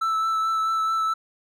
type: tone with vibrato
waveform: triangle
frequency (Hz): 1318.5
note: E6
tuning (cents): 0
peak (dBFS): -19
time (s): 0.01-1.14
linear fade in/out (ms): 10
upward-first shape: triangle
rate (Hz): 4.6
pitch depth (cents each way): 16
effects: none